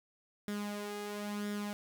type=tone with flanger; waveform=sawtooth; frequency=206.4 Hz; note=G#3; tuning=10 cents flat; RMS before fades=-39 dBFS; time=0.48-1.73 s; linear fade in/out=0 ms; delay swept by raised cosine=0.56 to 2.46 ms; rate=0.99 Hz; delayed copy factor=+0.55; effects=none